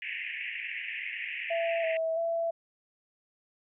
pink band-pass noise, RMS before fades -37 dBFS, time 0.02-1.97 s, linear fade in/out 0 ms, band 1800 to 2800 Hz, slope 96 dB/octave
sine tone with vibrato, 659 Hz, E5, 1 cent flat, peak -27 dBFS, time 1.5-2.51 s, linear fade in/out 10 ms, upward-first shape square, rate 1.5 Hz, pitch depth 24 cents each way
effects none

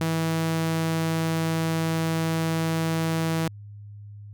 sawtooth tone, 162.6 Hz, E3, 23 cents flat, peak -19 dBFS, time 0.01-3.48 s, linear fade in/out 2 ms, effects added 103 Hz sine -39 dBFS peak until 4.33 s

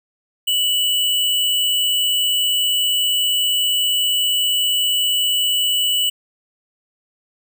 sine tone with sample-and-hold, 2960 Hz, F#7, in tune, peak -15 dBFS, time 0.47-6.1 s, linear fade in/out 10 ms, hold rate 11025 Hz, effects none

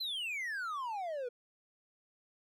triangle exponential sweep, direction down, 4191 to 471.4 Hz, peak -34 dBFS, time 0-1.29 s, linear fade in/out 10 ms, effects none

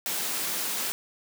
white high-pass noise, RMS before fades -30 dBFS, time 0.06-0.92 s, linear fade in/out 0 ms, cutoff 150 Hz, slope 24 dB/octave, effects none

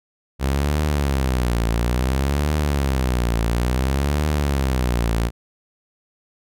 sawtooth tone with vibrato, 65.41 Hz, C2, in tune, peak -14 dBFS, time 0.39-5.31 s, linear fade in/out 50 ms, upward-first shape triangle, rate 0.58 Hz, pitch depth 270 cents each way, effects none

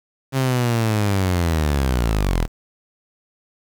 sawtooth linear sweep, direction down, 135.8 to 37.88 Hz, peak -13 dBFS, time 0.32-2.48 s, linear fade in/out 50 ms, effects 7-bit

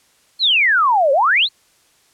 sine exponential two-way sweep, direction down then up, 4400 to 523.3 to 4400 Hz, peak -11 dBFS, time 0.39-1.49 s, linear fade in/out 50 ms, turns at 1.12 s, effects white hiss -56 dBFS RMS until 2.13 s + low-pass 10000 Hz 12 dB/octave

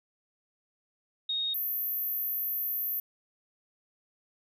sine tone pair in turn, 3729 / 13439 Hz, A#7 / G#9, 0 / +19 cents, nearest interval octave + minor seventh, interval 2219 cents, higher second, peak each -28 / -29 dBFS, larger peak first, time 1.29-1.54 / 1.54-3 s, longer second, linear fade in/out 5 ms, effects none

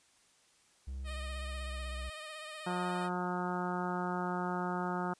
triangle tone with pitch glide, 66.4 to 63.81 Hz, C2 to C2, +26 to -43 cents, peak -36 dBFS, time 0.87-2.1 s, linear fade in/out 10 ms, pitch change -69 cents, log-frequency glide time 1.52-1.9 s
10% pulse tone with vibrato, 618 Hz, D#5, 12 cents flat, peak -35 dBFS, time 1.04-3.1 s, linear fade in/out 50 ms, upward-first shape triangle, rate 16 Hz, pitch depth 44 cents each way
harmonic tone, 179.4 Hz, F3, 47 cents sharp, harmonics 1 / 2 / 3 / 4 / 5 / 6 / 7 / 8 / 9, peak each -37 / -40 / -47 / -41 / -40 / -48 / -41 / -45 / -52 dBFS, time 2.66-5.14 s, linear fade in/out 10 ms
effects white hiss -67 dBFS RMS until 5.19 s + resampled to 22050 Hz

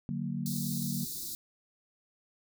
sine chord, D augmented, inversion none, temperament equal with one note detuned, 146.83 / 185 / 231.6 Hz, D3 / F#3 / A#3, 0 / 0 / -11 cents, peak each -36 dBFS, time 0.09-1.05 s, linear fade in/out 0 ms
white band-stop noise, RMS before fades -39 dBFS, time 0.46-1.35 s, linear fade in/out 0 ms, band 380 to 3700 Hz, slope 96 dB/octave
effects none

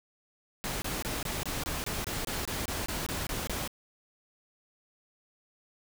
pink noise bursts, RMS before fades -34 dBFS, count 15, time 0.64-3.676 s, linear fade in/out 0 ms, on 180 ms, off 24 ms, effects none

